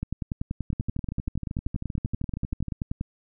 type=two click trains; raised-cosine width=5 ms; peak=-16 / -19 dBFS; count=32 / 26; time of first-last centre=0.03-3.011 / 0.73-2.683 s; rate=10.4 / 12.8 Hz; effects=none